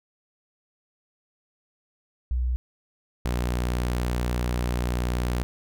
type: tone pair in turn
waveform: sine / sawtooth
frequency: 61.74 / 60.71 Hz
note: B1 / B1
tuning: 0 / -29 cents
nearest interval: unison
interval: 29 cents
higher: first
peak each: -22 / -20 dBFS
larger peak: second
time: 2.31-2.56 / 3.25-5.43 s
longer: second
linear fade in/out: 0 ms
effects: none